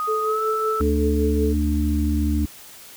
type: tone with pitch glide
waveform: sine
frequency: 1244.5 to 1317.7 Hz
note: D#6 to E6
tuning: 0 to -1 cents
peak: -22 dBFS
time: 0-0.81 s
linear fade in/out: 0 ms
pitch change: +99 cents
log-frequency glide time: 0.23-0.42 s
type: tone with tremolo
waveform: sine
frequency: 435.4 Hz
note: A4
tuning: 18 cents flat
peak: -20 dBFS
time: 0.07-1.54 s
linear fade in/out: 20 ms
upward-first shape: triangle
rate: 5.3 Hz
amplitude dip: 55%
type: harmonic tone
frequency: 74.1 Hz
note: D2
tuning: 16 cents sharp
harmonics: 1 / 3 / 4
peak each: -20 / -25 / -24 dBFS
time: 0.8-2.46 s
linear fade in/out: 10 ms
effects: white hiss -43 dBFS RMS until 2.96 s